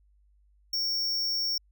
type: tone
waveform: square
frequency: 5490 Hz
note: F8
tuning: 31 cents flat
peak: -27 dBFS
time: 0.73-1.58 s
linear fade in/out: 5 ms
effects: added 50 Hz sine -60 dBFS peak until 1.71 s